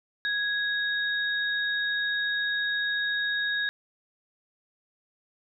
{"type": "tone pair together", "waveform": "sine", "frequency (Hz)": [1661.2, 3753], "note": ["G#6", "A#7"], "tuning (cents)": [0, 11], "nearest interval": "octave + major second", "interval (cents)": 1411, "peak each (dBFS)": [-26, -32], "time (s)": [0.25, 3.69], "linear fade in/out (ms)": 0, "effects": []}